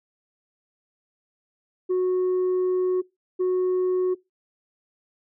sine tone pair in turn, 367.3 / 367.3 Hz, F#4 / F#4, -13 / -13 cents, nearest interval unison, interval 0 cents, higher neither, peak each -17 dBFS, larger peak neither, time 1.89-3.02 / 3.39-4.15 s, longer first, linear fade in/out 20 ms, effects noise-tail reverb RT60 0.2 s tail -22 dB re dry + tanh soft clip ceiling -19 dBFS

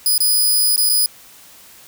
5% pulse tone with dropouts, 4978 Hz, D#8, in tune, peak -6 dBFS, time 0.06-1.06 s, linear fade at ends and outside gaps 1 ms, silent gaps 0.179-0.204 / 0.761-0.778 / 0.892-0.897 s, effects white hiss -44 dBFS RMS until 1.87 s

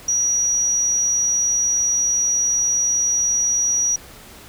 sine tone, 5790 Hz, F#8, 38 cents flat, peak -16 dBFS, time 0.08-3.96 s, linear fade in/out 5 ms, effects pink hiss -42 dBFS RMS until 4.48 s

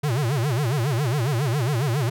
square tone with vibrato, 130.81 Hz, C3, in tune, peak -21 dBFS, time 0.03-2.1 s, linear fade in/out 10 ms, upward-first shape sine, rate 7.3 Hz, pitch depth 270 cents each way, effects none

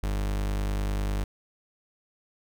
40% pulse tone, 50 Hz, G1, 35 cents sharp, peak -25 dBFS, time 0.03-1.24 s, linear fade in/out 5 ms, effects none

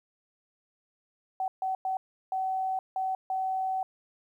sine tone bursts at uneven times, 758 Hz, F#5, 42 cents sharp, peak -27 dBFS, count 6, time 1.4-1.48 / 1.62-1.75 / 1.85-1.97 / 2.32-2.79 / 2.96-3.15 / 3.3-3.83 s, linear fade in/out 2 ms, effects 11-bit

